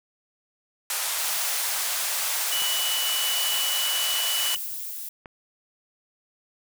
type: band-pass noise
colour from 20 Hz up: white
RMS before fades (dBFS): -28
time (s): 0.9-4.55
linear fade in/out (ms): 2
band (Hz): 600 to 14000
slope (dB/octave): 24
type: noise with tremolo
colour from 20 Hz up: violet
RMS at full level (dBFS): -32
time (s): 1.18-5.09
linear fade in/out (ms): 5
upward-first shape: sine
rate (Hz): 0.97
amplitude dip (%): 30
type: tone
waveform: triangle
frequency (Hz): 2960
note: F#7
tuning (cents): 0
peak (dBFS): -25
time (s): 2.52-4.56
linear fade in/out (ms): 0
type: clicks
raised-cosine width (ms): 0.5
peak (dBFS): -25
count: 2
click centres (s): 2.621 / 5.258
effects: none